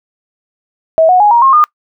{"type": "tone with pitch steps", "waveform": "sine", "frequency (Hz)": [645, 732.4, 831.6, 944.3, 1072.3, 1217.6], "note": ["E5", "F#5", "G#5", "A#5", "C6", "D#6"], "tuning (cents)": [-38, -18, 2, 22, 42, -38], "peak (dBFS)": -4, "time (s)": [0.98, 1.64], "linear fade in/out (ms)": 0, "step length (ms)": 110, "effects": ["noise-tail reverb RT60 0.1 s tail -24 dB re dry"]}